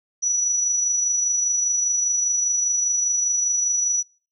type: tone with amplitude modulation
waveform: sine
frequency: 5890 Hz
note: F#8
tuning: 9 cents flat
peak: -17 dBFS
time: 0.22-4.03 s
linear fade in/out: 20 ms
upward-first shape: sine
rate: 25 Hz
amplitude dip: 35%
effects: noise-tail reverb RT60 0.4 s tail -24 dB re dry